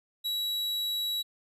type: tone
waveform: 45% pulse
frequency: 3900 Hz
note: B7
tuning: 23 cents flat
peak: -29 dBFS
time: 0.24-1.23 s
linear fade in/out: 20 ms
effects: resampled to 32000 Hz